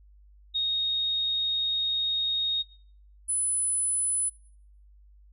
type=tone pair in turn; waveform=sine; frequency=3729 / 10019 Hz; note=A#7 / D#9; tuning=0 / +11 cents; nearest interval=octave + perfect fourth; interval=1711 cents; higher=second; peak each=-24 dBFS; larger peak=neither; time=0.54-2.63 / 3.28-4.3 s; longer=first; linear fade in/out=20 ms; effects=noise-tail reverb RT60 0.6 s tail -22 dB re dry + added 50 Hz sine -52 dBFS peak until 5.32 s